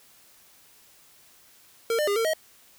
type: tone with pitch steps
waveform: square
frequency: 458.3 / 600 / 405.3 / 454.3 / 632 Hz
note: A#4 / D5 / G#4 / A#4 / D#5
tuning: -29 / +37 / -42 / -45 / +27 cents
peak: -23 dBFS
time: 1.9-2.335 s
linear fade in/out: 2 ms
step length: 87 ms
effects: white hiss -56 dBFS RMS until 2.78 s